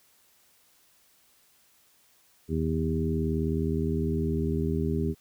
harmonic tone with a mistuned harmonic, 79.8 Hz, D#2, 44 cents sharp, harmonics 1 / 2 / 3 / 4 / 5, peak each -30 / -30 / -31 / -35 / -32 dBFS, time 2.48-5.15 s, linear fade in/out 50 ms, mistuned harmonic 1, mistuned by +19 cents, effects white hiss -63 dBFS RMS until 5.2 s

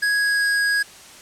square tone with pitch glide, 1661.2 to 1649.7 Hz, G#6 to G#6, 0 to -12 cents, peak -18 dBFS, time 0.02-0.83 s, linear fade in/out 10 ms, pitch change -12 cents, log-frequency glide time 0.15-0.48 s, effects white hiss -43 dBFS RMS until 1.21 s + low-pass 9000 Hz 12 dB/octave

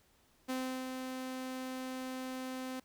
sawtooth tone with ADSR envelope, 258.4 Hz, C4, 21 cents flat, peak -30 dBFS, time 0.48-2.8 s, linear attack 20 ms, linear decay 350 ms, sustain -5 dB, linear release 6 ms, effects pink hiss -69 dBFS RMS until 2.84 s

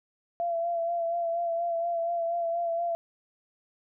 sine tone with vibrato, 679 Hz, F5, 49 cents flat, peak -26 dBFS, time 0.4-2.95 s, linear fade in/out 0 ms, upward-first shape sine, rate 4.2 Hz, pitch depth 30 cents each way, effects none

